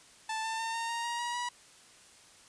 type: tone with pitch steps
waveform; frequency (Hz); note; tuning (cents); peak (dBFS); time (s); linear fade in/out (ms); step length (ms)
sawtooth; 881 / 893.3 / 905.8 / 918.4 / 931.2 / 944.2 / 957.4 / 970.8; A5 / A5 / A#5 / A#5 / A#5 / A#5 / A#5 / B5; +2 / +26 / -50 / -26 / -2 / +22 / +46 / -30; -29; 0.29-1.49; 5; 150
effects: white hiss -57 dBFS RMS until 2.48 s + resampled to 22050 Hz